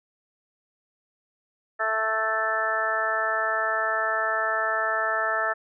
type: harmonic tone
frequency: 220 Hz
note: A3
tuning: in tune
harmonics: 2 / 3 / 4 / 5 / 6 / 7 / 8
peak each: -37 / -29 / -34 / -37 / -27 / -36 / -27 dBFS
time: 1.79-5.54 s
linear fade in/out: 20 ms
effects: none